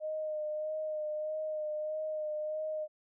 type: tone with vibrato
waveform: sine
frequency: 615 Hz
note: D#5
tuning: 20 cents flat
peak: -33 dBFS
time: 0-2.88 s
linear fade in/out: 50 ms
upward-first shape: sine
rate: 1.6 Hz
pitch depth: 22 cents each way
effects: none